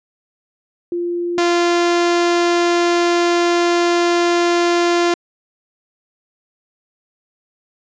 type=tone pair in turn; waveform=sine / sawtooth; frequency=347.5 / 346.2 Hz; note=F4 / F4; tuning=-9 / -15 cents; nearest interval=unison; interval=6 cents; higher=first; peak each=-18 / -9 dBFS; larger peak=second; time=0.92-1.38 / 1.38-5.14 s; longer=second; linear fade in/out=2 ms; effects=resampled to 16000 Hz